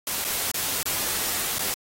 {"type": "noise with dropouts", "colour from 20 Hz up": "white", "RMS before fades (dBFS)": -27, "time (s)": [0.07, 1.74], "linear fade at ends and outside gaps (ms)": 1, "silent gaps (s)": [[0.243, 0.248], [0.515, 0.542], [0.83, 0.857], [1.584, 1.592]], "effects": ["AAC 48 kbps"]}